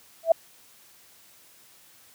sine tone with exponential growth, 659.3 Hz, E5, in tune, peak -10 dBFS, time 0.23-0.32 s, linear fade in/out 5 ms, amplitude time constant 19 ms, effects white hiss -55 dBFS RMS until 2.14 s + high-pass 60 Hz 12 dB/octave

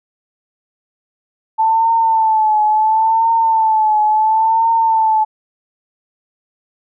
sine tone with vibrato, 881 Hz, A5, 2 cents sharp, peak -10 dBFS, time 1.58-5.25 s, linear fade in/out 20 ms, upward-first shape triangle, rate 0.72 Hz, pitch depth 66 cents each way, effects none

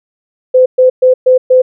sine tone bursts, 511 Hz, C5, 41 cents flat, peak -3 dBFS, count 5, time 0.54-1.62 s, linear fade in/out 10 ms, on 120 ms, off 120 ms, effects none

